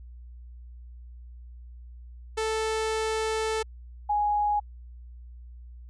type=tone pair in turn; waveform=sawtooth / sine; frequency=440 / 830.6 Hz; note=A4 / G#5; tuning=0 / 0 cents; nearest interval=major seventh; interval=1100 cents; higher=second; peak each=-22 dBFS; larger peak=neither; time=2.37-3.63 / 4.09-4.6 s; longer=first; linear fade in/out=10 ms; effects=added 60 Hz sine -42 dBFS peak until 5.89 s + resampled to 22050 Hz